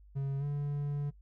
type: tone with pitch glide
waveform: triangle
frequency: 137.6 to 144.27 Hz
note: C#3 to D3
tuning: -12 to -30 cents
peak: -29 dBFS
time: 0.15-1.11 s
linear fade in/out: 20 ms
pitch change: +82 cents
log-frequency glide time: 0.39-0.44 s
effects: noise-tail reverb RT60 0.1 s tail -20 dB re dry + added 50 Hz sine -54 dBFS peak until 1.21 s